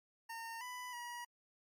25% pulse tone with pitch steps, 914 / 994 / 961 Hz, A#5 / B5 / B5, -34 / +11 / -48 cents, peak -40 dBFS, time 0.29-1.25 s, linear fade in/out 10 ms, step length 320 ms, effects MP3 64 kbps

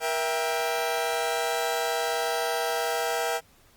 sawtooth chord, E diminished, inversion second, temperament just, 474.7 / 659.3 / 791.1 Hz, Bb4 / E5 / G5, +31 / 0 / +16 cents, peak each -26 dBFS, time 0-3.41 s, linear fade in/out 50 ms, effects pink hiss -59 dBFS RMS until 3.76 s + Opus 48 kbps

